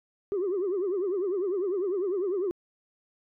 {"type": "tone with vibrato", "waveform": "sine", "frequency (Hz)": 380, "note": "F#4", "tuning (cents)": 46, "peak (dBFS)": -24, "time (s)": [0.32, 2.51], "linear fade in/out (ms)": 0, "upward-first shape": "triangle", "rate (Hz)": 10, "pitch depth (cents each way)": 190, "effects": ["tanh soft clip ceiling -23 dBFS"]}